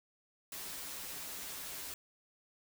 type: noise with comb filter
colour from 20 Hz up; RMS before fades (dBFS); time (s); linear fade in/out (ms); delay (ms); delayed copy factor
white; -44; 0.52-1.94; 2; 8.7; -0.75
effects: none